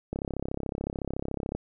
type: click train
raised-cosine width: 2 ms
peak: -18 dBFS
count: 49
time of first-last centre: 0.13-1.55 s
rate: 33.8 Hz
effects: none